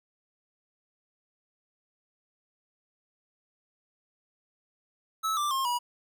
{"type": "tone with pitch steps", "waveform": "square", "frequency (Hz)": [1300, 1178.4, 1068.2, 968.3], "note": ["E6", "D6", "C6", "B5"], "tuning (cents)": [-24, 6, 36, -34], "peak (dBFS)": -27, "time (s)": [5.23, 5.79], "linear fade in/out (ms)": 20, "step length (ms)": 140, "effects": []}